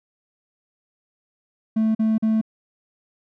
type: tone bursts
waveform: triangle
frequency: 220 Hz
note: A3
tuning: in tune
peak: -14 dBFS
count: 3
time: 1.76-2.414 s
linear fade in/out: 10 ms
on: 190 ms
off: 42 ms
effects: tanh soft clip ceiling -10 dBFS

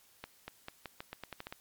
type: accelerating click train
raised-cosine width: 0.3 ms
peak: -25 dBFS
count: 11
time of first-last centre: 0.24-1.525 s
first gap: 240 ms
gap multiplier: 0.85
effects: white hiss -64 dBFS RMS until 1.6 s + MP3 96 kbps

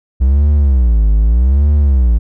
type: tone with vibrato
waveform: triangle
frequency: 62 Hz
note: B1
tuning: 7 cents sharp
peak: -5 dBFS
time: 0.2-2.19 s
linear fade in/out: 20 ms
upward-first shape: sine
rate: 0.82 Hz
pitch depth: 300 cents each way
effects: none

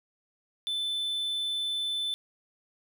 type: tone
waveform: triangle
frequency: 3520 Hz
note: A7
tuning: in tune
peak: -27 dBFS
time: 0.67-2.14 s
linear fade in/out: 0 ms
effects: none

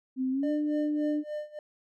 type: tone with pitch glide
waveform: sine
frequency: 259.8 to 298.4 Hz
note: C4 to D4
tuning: -12 to +28 cents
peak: -26 dBFS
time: 0.16-1.24 s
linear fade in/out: 50 ms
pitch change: +240 cents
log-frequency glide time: 0.31-0.51 s
type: tone with tremolo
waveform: triangle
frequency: 601 Hz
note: D5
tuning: 40 cents sharp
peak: -29 dBFS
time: 0.43-1.59 s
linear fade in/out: 2 ms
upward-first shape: sine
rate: 3.5 Hz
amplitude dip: 90%
effects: none

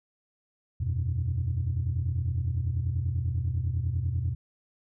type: chord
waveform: sine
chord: E suspended second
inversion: none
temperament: equal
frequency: 82.41 / 92.5 / 123.47 Hz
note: E2 / F#2 / B2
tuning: 0 / 0 / 0 cents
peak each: -29 dBFS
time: 0.8-4.35 s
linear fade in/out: 10 ms
effects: tanh soft clip ceiling -20 dBFS

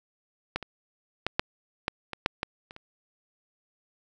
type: clicks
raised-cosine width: 0.3 ms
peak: -12 / -22 / -10 / -6 / -10 / -18 / -6 / -12 / -27 / -28 dBFS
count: 10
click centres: 0.56 / 0.627 / 1.266 / 1.395 / 1.881 / 2.133 / 2.261 / 2.431 / 2.709 / 2.764 s
effects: none

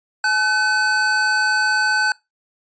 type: tone pair together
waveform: square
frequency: 850.8 / 1516 Hz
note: G#5 / F#6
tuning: +42 / +42 cents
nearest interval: minor seventh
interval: 1000 cents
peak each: -24 / -17 dBFS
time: 0.24-2.12 s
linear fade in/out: 2 ms
effects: noise-tail reverb RT60 0.2 s tail -22 dB re dry + resampled to 16000 Hz

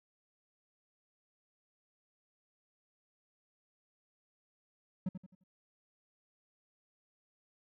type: tone with echo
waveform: triangle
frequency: 185 Hz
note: F#3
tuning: in tune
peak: -29 dBFS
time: 5.06-5.09 s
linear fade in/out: 5 ms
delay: 87 ms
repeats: 4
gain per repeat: -9 dB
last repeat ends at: 5.438 s
effects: none

